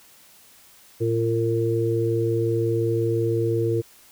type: harmonic tone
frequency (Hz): 114.3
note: A#2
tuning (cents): -34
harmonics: 1 / 3 / 4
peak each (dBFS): -24 / -24 / -24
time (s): 1-3.82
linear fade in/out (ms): 20
effects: white hiss -52 dBFS RMS until 4.11 s